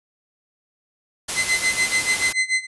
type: noise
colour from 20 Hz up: white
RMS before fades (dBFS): -25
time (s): 1.28-2.33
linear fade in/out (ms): 10
type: tone with tremolo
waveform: 40% pulse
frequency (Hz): 2049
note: C7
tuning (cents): -37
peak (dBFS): -15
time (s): 1.35-2.67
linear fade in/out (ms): 50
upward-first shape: sine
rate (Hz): 6.9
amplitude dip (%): 90
effects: resampled to 24000 Hz